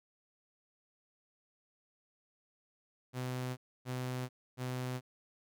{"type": "tone bursts", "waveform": "sawtooth", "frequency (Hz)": 126.9, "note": "B2", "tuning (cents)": 47, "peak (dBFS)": -32, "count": 3, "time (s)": [3.13, 5.01], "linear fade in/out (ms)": 50, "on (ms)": 440, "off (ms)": 280, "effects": []}